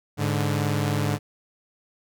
sawtooth tone pair together, 103.54 / 145.8 Hz, G#2 / D3, -5 / -12 cents, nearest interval tritone, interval 593 cents, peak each -21 dBFS, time 0.17-1.19 s, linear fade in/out 50 ms, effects none

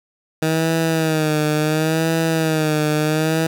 15% pulse tone with vibrato, 157.5 Hz, D#3, 21 cents sharp, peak -10 dBFS, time 0.42-3.47 s, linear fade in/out 5 ms, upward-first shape sine, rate 0.71 Hz, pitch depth 64 cents each way, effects none

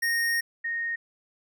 square / sine tone pair in turn, 1856 / 1856 Hz, A#6 / A#6, -8 / -8 cents, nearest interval unison, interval 0 cents, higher neither, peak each -24 / -27 dBFS, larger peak first, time 0.02-0.41 / 0.64-0.96 s, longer first, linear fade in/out 10 ms, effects none

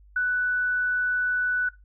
sine tone, 1487 Hz, F#6, 8 cents sharp, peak -21 dBFS, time 0.16-1.69 s, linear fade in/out 5 ms, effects noise-tail reverb RT60 0.2 s tail -19 dB re dry + added 50 Hz sine -50 dBFS peak until 1.84 s

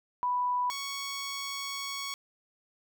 sine / 10% pulse tone pair in turn, 987.8 / 1112.4 Hz, B5 / C#6, 0 / +6 cents, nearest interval major second, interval 206 cents, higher second, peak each -26 dBFS, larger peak neither, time 0.23-0.7 / 0.7-2.14 s, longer second, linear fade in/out 0 ms, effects none

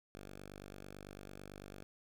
5% pulse tone, 49 Hz, G1, in tune, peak -38 dBFS, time 0.15-1.83 s, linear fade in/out 0 ms, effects none

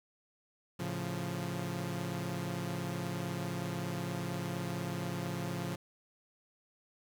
sawtooth chord, A augmented, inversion none, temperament equal, 110 / 138.59 / 174.61 Hz, A2 / C#3 / E#3, 0 / 0 / 0 cents, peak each -38 / -36 / -34 dBFS, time 0.79-5.76 s, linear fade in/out 10 ms, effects 10-bit

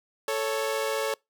sawtooth tone pair together, 440 / 554.4 Hz, A4 / C#5, 0 / 0 cents, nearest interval major third, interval 400 cents, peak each -25 / -25 dBFS, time 0.28-1.14 s, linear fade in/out 2 ms, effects noise-tail reverb RT60 0.2 s tail -26 dB re dry

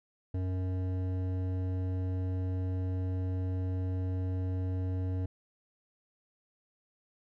sine tone with hard clipping, 92.5 Hz, F#2, in tune, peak -32 dBFS, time 0.34-5.26 s, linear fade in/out 5 ms, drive 12 dB, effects none

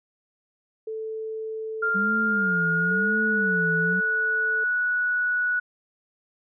sine tone with tremolo, 440 Hz, A4, in tune, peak -29 dBFS, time 0.87-4.64 s, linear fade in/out 5 ms, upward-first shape square, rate 0.49 Hz, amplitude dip 40%
sine tone with pitch glide, 1396.9 to 1469.7 Hz, F6 to F#6, 0 to -12 cents, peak -21 dBFS, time 1.82-5.6 s, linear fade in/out 10 ms, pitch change +88 cents, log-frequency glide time 2.19-3.44 s
sine tone with vibrato, 190.7 Hz, G3, 47 cents flat, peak -26 dBFS, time 1.94-4.01 s, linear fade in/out 20 ms, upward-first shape sine, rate 0.97 Hz, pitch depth 230 cents each way
effects none

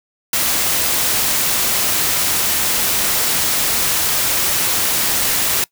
white noise, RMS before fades -17 dBFS, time 0.33-5.64 s, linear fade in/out 2 ms, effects noise-tail reverb RT60 0.1 s tail -22 dB re dry

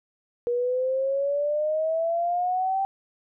sine exponential sweep, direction up, 476.7 to 784 Hz, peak -22 dBFS, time 0.47-2.85 s, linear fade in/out 0 ms, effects none

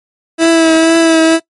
30% pulse tone with vibrato, 326.4 Hz, E4, 17 cents flat, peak -3 dBFS, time 0.38-1.4 s, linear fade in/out 50 ms, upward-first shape triangle, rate 2.1 Hz, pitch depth 28 cents each way, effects noise-tail reverb RT60 0.1 s tail -21 dB re dry + MP3 48 kbps

